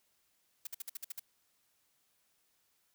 blue noise bursts, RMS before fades -41 dBFS, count 8, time 0.65-1.196 s, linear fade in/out 5 ms, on 21 ms, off 54 ms, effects white hiss -75 dBFS RMS until 2.94 s

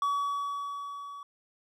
triangle tone with level ramp, 1135 Hz, C#6, 41 cents sharp, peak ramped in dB -23 to -39 dBFS, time 0.02-1.23 s, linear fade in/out 2 ms, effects none

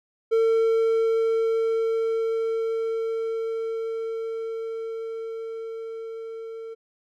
triangle tone with level ramp, 451.3 Hz, A4, 44 cents sharp, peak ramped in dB -15 to -32 dBFS, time 0.31-6.75 s, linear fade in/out 20 ms, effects none

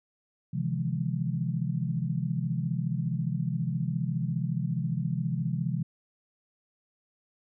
sine chord, F minor seventh, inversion second, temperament equal with one note detuned, 130.81 / 155.56 / 170.13 / 207.7 Hz, C3 / Eb3 / F3 / Ab3, 0 / 0 / -45 / 0 cents, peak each -31 / -33 / -31 / -37 dBFS, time 0.53-5.83 s, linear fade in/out 10 ms, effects none

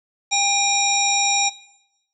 harmonic tone with a mistuned harmonic, 803 Hz, G5, 41 cents sharp, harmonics 1 / 3 / 5 / 7 / 9, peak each -23 / -23 / -23 / -23 / -23 dBFS, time 0.31-1.5 s, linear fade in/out 20 ms, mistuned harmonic 5, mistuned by -88 cents, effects noise-tail reverb RT60 0.9 s tail -20 dB re dry

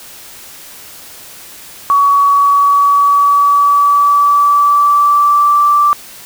sine tone with pitch glide, 1128 to 1170.5 Hz, C#6 to D6, +30 to -6 cents, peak -6 dBFS, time 1.9-5.93 s, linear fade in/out 0 ms, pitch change +64 cents, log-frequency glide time 2.14-5.81 s, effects white hiss -34 dBFS RMS until 6.25 s

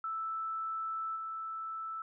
sine tone with level steps, 1318.5 Hz, E6, in tune, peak -34 / -37 dBFS, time 0.04-2.02 s, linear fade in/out 2 ms, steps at 1.15 s, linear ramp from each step 20 ms, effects none

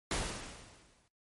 pink noise with exponential decay, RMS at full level -32 dBFS, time 0.11-1.08 s, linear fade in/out 2 ms, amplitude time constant 210 ms, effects noise-tail reverb RT60 0.2 s tail -21 dB re dry + MP3 48 kbps

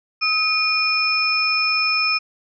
sine tone cluster, 1279 / 2448 / 5260 Hz, D#6 / D#7 / E8, +47 / -29 / -5 cents, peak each -25 / -19 / -21 dBFS, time 0.21-2.19 s, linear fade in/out 20 ms, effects none

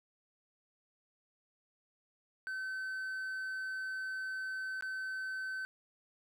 triangle tone with dropouts, 1530 Hz, G6, 42 cents flat, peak -35 dBFS, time 2.47-5.65 s, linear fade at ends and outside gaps 0 ms, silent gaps 4.809-4.824 s, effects none

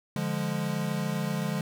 square chord, D diminished, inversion none, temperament equal, 146.83 / 174.61 / 207.7 Hz, D3 / F3 / Ab3, 0 / 0 / 0 cents, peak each -33 dBFS, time 0.16-1.61 s, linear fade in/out 2 ms, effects none

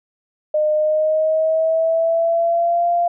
sine tone with pitch glide, 610 to 692.7 Hz, D#5 to F5, -34 to -14 cents, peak -14 dBFS, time 0.54-3.08 s, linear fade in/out 5 ms, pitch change +220 cents, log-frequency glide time 0.73-2.88 s, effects none

